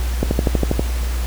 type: click train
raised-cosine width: 2 ms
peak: -3 dBFS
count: 8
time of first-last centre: 0.23-0.795 s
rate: 12.4 Hz
effects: added 60 Hz sine -18 dBFS peak until 1.26 s + pink hiss -32 dBFS RMS until 1.26 s